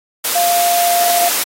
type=tone in noise; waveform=sine; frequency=698.5 Hz; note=F5; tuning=in tune; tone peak=-12 dBFS; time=0.35-1.29 s; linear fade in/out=10 ms; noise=white; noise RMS=-17 dBFS; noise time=0.24-1.44 s; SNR=+2 dB; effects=high-pass 300 Hz 12 dB/octave + AAC 48 kbps